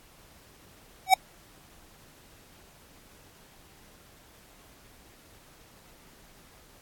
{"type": "tone with exponential growth", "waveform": "square", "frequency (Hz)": 758, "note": "F#5", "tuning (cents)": 42, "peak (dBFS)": -11, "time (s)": [1.06, 1.14], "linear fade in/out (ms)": 5, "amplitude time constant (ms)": 16, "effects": ["pink hiss -56 dBFS RMS until 6.81 s", "AAC 64 kbps"]}